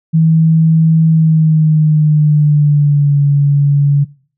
sine tone with pitch glide, 161.1 to 142.7 Hz, E3 to D3, -39 to -49 cents, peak -6 dBFS, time 0.13-4.05 s, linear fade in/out 20 ms, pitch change -210 cents, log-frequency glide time 1.08-3.2 s, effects noise-tail reverb RT60 0.5 s tail -23 dB re dry

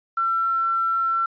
sine tone with quantisation, 1349 Hz, E6, 40 cents sharp, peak -19 dBFS, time 0.17-1.26 s, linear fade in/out 5 ms, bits 8, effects resampled to 11025 Hz

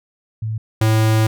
sine / square tone pair in turn, 110 / 110 Hz, A2 / A2, 0 / 0 cents, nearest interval unison, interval 0 cents, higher neither, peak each -20 / -13 dBFS, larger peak second, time 0.42-0.58 / 0.81-1.27 s, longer second, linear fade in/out 5 ms, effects none

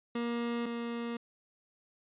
30% pulse tone pair in turn, 236.2 / 235 Hz, A#3 / A#3, +23 / +14 cents, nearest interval unison, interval 9 cents, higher first, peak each -29 / -32 dBFS, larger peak first, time 0.15-0.66 / 0.66-1.17 s, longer neither, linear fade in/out 5 ms, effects resampled to 8000 Hz

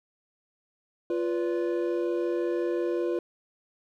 triangle tone cluster, 347.6 / 493.4 / 579 Hz, F4 / B4 / D5, -8 / -2 / -25 cents, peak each -25 / -29 / -34 dBFS, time 1.1-3.19 s, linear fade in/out 2 ms, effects none

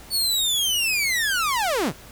sawtooth linear sweep, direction down, 4500 to 97.2 Hz, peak -17 dBFS, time 0.1-1.93 s, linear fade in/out 50 ms, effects added 50 Hz sine -49 dBFS peak until 2.11 s + pink hiss -45 dBFS RMS until 2.11 s

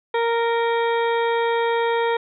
harmonic tone, 464.6 Hz, A#4, 6 cents flat, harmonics 1 / 2 / 3 / 4 / 5 / 7 / 8, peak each -20 / -23 / -32 / -30 / -34 / -37 / -38 dBFS, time 0.14-2.17 s, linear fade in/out 5 ms, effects none

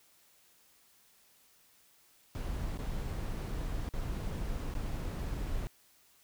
brown noise with dropouts, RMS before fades -36 dBFS, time 2.35-5.67 s, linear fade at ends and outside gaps 0 ms, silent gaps 2.775-2.789 / 3.89-3.937 / 4.74-4.751 s, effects white hiss -65 dBFS RMS until 6.23 s

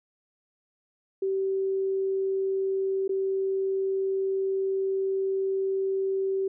sine tone with dropouts, 385.7 Hz, G4, 28 cents flat, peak -24 dBFS, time 1.22-6.48 s, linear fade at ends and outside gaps 5 ms, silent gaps 3.079-3.092 s, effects none

